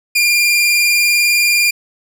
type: tone with vibrato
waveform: sawtooth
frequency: 2400 Hz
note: D7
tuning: 37 cents sharp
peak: -7 dBFS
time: 0.15-1.71 s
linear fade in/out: 10 ms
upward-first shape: sine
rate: 20 Hz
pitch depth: 33 cents each way
effects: none